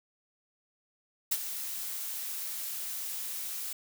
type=noise with ADSR envelope; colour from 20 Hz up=blue; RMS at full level=-26 dBFS; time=1.31-3.73 s; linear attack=12 ms; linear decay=42 ms; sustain=-11 dB; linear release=4 ms; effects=none